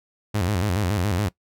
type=tone with vibrato; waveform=sawtooth; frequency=96.3 Hz; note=G2; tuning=30 cents flat; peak=-17 dBFS; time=0.34-1.29 s; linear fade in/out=10 ms; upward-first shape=square; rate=7.1 Hz; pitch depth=150 cents each way; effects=noise-tail reverb RT60 0.1 s tail -20 dB re dry